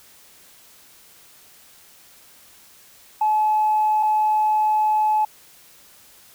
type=tone pair in turn; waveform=sine; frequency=857 / 857 Hz; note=A5 / A5; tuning=-46 / -46 cents; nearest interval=unison; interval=0 cents; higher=neither; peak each=-15 dBFS; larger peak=neither; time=3.21-4.03 / 4.03-5.25 s; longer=second; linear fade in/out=5 ms; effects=tanh soft clip ceiling -11 dBFS + white hiss -50 dBFS RMS until 6.34 s